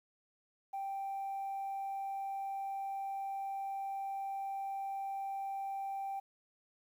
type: tone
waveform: sine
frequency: 784 Hz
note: G5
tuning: in tune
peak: -35 dBFS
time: 0.73-6.2 s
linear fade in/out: 10 ms
effects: tanh soft clip ceiling -34 dBFS + 11-bit